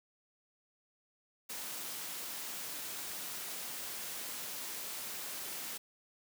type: noise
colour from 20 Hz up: white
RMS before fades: -42 dBFS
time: 1.49-5.78 s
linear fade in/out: 10 ms
effects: high-pass 150 Hz 12 dB/octave